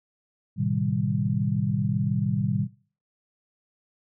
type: chord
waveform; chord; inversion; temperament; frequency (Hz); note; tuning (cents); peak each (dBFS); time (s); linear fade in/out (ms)
sine; A half-diminished seventh; none; equal with one note detuned; 110 / 128.57 / 155.56 / 196; A2 / C3 / Eb3 / G3; 0 / -30 / 0 / 0; -28; 0.56-2.68; 50
effects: noise-tail reverb RT60 0.4 s tail -19 dB re dry